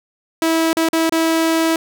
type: tone with dropouts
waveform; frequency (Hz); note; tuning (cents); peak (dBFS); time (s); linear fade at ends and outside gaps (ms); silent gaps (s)
sawtooth; 325.6; E4; -21; -10; 0.42-1.76; 2; 0.731-0.769 / 0.888-0.931 / 1.095-1.122
effects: none